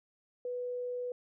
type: tone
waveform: sine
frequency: 493.3 Hz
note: B4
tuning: 2 cents flat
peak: -34 dBFS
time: 0.45-1.12 s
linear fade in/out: 2 ms
effects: none